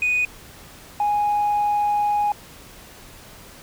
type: tone pair in turn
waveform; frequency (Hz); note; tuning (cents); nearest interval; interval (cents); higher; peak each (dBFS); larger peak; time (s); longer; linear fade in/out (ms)
sine; 2482 / 828.3; D#7 / G#5; -5 / -5; octave + perfect fifth; 1900; first; -16; neither; 0.02-0.25 / 1-2.32; second; 2
effects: tanh soft clip ceiling -15 dBFS + pink hiss -44 dBFS RMS until 3.62 s